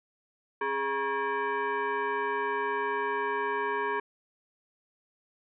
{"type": "tone with frequency modulation", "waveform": "sine", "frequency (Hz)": 269.3, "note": "C#4", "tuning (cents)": -50, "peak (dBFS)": -27, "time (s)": [0.61, 4], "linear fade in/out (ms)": 5, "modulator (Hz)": 684, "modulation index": 2.2, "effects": []}